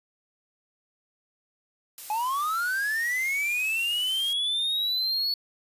blue noise, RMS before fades -39 dBFS, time 1.98-4.33 s, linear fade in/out 0 ms
triangle linear sweep, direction up, 830.6 to 4435 Hz, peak -23 dBFS, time 2.1-5.34 s, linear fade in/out 2 ms
effects resampled to 32000 Hz

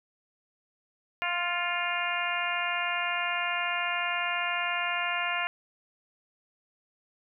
harmonic tone with a mistuned harmonic, 349.2 Hz, F4, in tune, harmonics 2 / 3 / 4 / 5 / 6 / 7 / 8, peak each -35 / -35 / -35 / -35 / -35 / -35 / -35 dBFS, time 1.22-5.47 s, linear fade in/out 0 ms, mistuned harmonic 6, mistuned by +27 cents, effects none

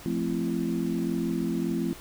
sine chord, F major seventh, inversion none, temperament equal with one note detuned, 174.61 / 220 / 261.6 / 336.7 Hz, F3 / A3 / C4 / E4, 0 / 0 / 0 / +37 cents, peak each -31 dBFS, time 0.06-1.93 s, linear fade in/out 0 ms, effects pink hiss -46 dBFS RMS until 2 s

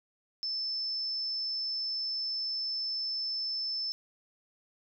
sine tone, 5274 Hz, E8, in tune, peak -31 dBFS, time 0.43-3.92 s, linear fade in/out 0 ms, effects none

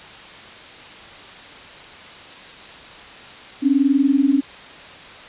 sine tone pair together, 266.4 / 287 Hz, C4 / D4, +31 / -40 cents, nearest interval minor second, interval 129 cents, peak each -16 dBFS, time 3.62-4.41 s, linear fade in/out 20 ms, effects white hiss -39 dBFS RMS until 5.28 s + resampled to 8000 Hz

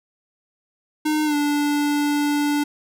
square tone with pitch glide, 305.8 to 292 Hz, D#4 to D4, -30 to -10 cents, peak -19 dBFS, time 1.05-2.64 s, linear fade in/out 10 ms, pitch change -80 cents, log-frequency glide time 1.25-1.35 s, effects none

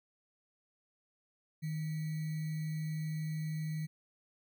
sine tone with sample-and-hold, 156.4 Hz, D#3, 9 cents sharp, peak -34 dBFS, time 1.62-3.87 s, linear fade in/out 20 ms, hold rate 2100 Hz, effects none

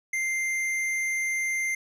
sine tone with hard clipping, 2093 Hz, C7, in tune, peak -27 dBFS, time 0.13-1.75 s, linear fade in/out 5 ms, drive 10 dB, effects none

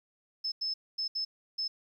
sine tone bursts at uneven times, 5230 Hz, E8, 15 cents flat, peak -30 dBFS, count 5, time 0.44-0.52 / 0.61-0.74 / 0.98-1.08 / 1.15-1.25 / 1.58-1.68 s, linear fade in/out 10 ms, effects 11-bit

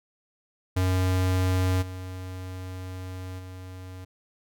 square tone with level steps, 92.5 Hz, F#2, in tune, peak -22 / -35 / -39 dBFS, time 0.76-4.05 s, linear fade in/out 10 ms, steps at 1.81 / 3.38 s, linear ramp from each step 20 ms, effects none

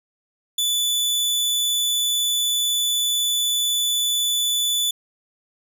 sawtooth tone, 3478 Hz, A7, 21 cents flat, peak -16 dBFS, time 0.58-4.91 s, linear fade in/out 5 ms, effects none

